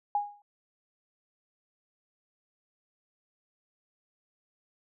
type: tone with exponential decay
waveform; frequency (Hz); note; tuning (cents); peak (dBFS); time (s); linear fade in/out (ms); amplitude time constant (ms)
sine; 822; G#5; -18; -22; 0.15-0.42; 2; 58
effects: none